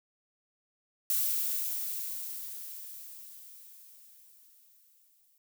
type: noise with exponential decay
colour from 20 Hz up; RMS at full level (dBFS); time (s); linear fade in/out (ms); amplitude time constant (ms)
violet; -28; 1.1-5.38; 1; 930
effects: none